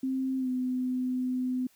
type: tone with pitch glide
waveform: sine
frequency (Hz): 263.1 to 253.8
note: C4 to B3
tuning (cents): +10 to +47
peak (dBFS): -27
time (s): 0.03-1.67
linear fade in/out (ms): 5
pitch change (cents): -63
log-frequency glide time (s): 0.38-0.49
effects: white hiss -64 dBFS RMS until 1.75 s